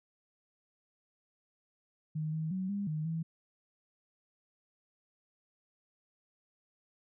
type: tone with pitch steps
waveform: sine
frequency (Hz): 155.1 / 158.3 / 187.4 / 201.3 / 154.4 / 162.9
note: D#3 / D#3 / F#3 / G3 / D#3 / E3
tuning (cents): -5 / +30 / +22 / +46 / -13 / -20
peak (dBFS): -32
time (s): 2.15-3.23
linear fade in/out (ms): 10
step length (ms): 180
effects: none